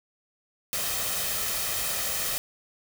white noise with comb filter, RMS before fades -29 dBFS, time 0.73-2.38 s, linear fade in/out 0 ms, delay 1.6 ms, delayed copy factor +0.5, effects none

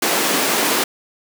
pink high-pass noise, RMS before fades -18 dBFS, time 0.02-0.84 s, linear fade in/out 5 ms, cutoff 240 Hz, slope 24 dB/octave, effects none

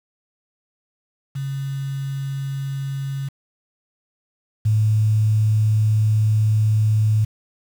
sine tone pair in turn, 137 / 108 Hz, C#3 / A2, -20 / -32 cents, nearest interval major third, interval 412 cents, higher first, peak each -23 / -14 dBFS, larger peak second, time 1.35-3.29 / 4.65-7.25 s, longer second, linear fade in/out 10 ms, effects 7-bit

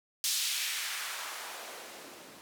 blue noise with band-pass filter sweep, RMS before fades -37 dBFS, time 0.24-2.41 s, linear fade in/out 0 ms, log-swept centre 4500 to 210 Hz, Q 1.1, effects none

